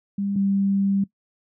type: tone pair in turn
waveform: sine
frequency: 199.5 / 197.09 Hz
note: G3 / G3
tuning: +31 / +10 cents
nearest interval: unison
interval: 21 cents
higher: first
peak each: -22 / -18 dBFS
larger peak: second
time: 0.18-0.36 / 0.36-1.04 s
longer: second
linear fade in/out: 5 ms
effects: noise-tail reverb RT60 0.1 s tail -19 dB re dry